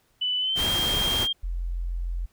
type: tone with pitch glide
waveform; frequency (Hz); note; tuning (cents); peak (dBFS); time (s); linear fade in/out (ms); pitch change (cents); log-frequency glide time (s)
sine; 2988 to 3202; F#7 to G7; +16 to +36; -23; 0.21-1.33; 10; +120; 0.39-0.65
type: noise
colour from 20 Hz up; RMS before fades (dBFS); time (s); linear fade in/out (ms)
pink; -29; 0.55-1.28; 50
type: tone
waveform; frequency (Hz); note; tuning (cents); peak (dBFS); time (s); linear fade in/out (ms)
sine; 43.31; F1; -14; -26; 1.43-2.26; 10
effects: pink hiss -66 dBFS RMS until 2.32 s